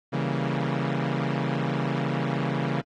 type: chord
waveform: sawtooth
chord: C# diminished seventh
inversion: none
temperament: equal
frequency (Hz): 138.59 / 164.81 / 196 / 233.1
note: C#3 / E3 / G3 / Bb3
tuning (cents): 0 / 0 / 0 / 0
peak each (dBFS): -24 / -26 / -30 / -28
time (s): 0.12-2.82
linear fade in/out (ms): 20
effects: low-pass 3000 Hz 12 dB/octave + AAC 32 kbps